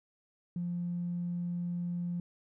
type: tone with tanh clipping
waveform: triangle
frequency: 174.61 Hz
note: F3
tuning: in tune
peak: -32 dBFS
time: 0.56-2.2 s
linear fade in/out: 2 ms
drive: 4 dB
effects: none